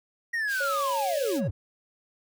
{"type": "linear sweep", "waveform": "triangle", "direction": "down", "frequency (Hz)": [1900, 72.5], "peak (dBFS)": -24, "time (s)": [0.33, 1.51], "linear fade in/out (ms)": 10}
{"type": "high-pass noise", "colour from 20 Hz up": "pink", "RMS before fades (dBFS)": -39, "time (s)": [0.47, 1.41], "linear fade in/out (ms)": 50, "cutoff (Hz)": 2300, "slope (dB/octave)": 48}
{"type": "tone with vibrato", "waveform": "triangle", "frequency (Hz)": 554, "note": "C#5", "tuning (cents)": -1, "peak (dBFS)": -28, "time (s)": [0.6, 1.48], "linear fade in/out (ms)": 10, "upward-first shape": "triangle", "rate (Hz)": 2, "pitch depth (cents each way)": 8}
{"effects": []}